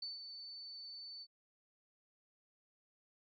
sine tone with ADSR envelope, 4511 Hz, C#8, 29 cents sharp, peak -40 dBFS, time 0.02-1.27 s, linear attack 4 ms, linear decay 160 ms, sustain -7 dB, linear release 52 ms, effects none

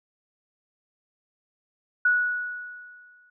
sine tone with exponential decay, 1467 Hz, F#6, 15 cents flat, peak -16 dBFS, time 2.05-3.3 s, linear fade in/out 5 ms, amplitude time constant 270 ms, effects none

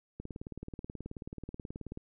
click train, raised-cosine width 3 ms, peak -28 dBFS, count 34, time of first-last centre 0.2-1.974 s, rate 18.6 Hz, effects none

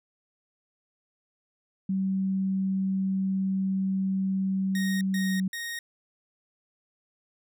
sine tone with pitch glide, 191.5 to 188.97 Hz, G3 to F#3, -40 to +37 cents, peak -24 dBFS, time 1.89-5.48 s, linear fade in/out 5 ms, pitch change -23 cents, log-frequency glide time 5.12-5.35 s
sawtooth tone bursts, 1864.7 Hz, A#6, in tune, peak -29 dBFS, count 3, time 4.75-5.79 s, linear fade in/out 2 ms, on 260 ms, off 130 ms
effects none

